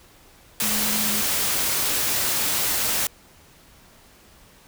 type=tone in noise; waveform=sine; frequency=212 Hz; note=G#3; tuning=36 cents sharp; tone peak=-30 dBFS; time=0.62-1.21 s; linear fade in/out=2 ms; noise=white; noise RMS=-23 dBFS; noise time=0.6-3.07 s; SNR=-10 dB; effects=pink hiss -52 dBFS RMS until 4.67 s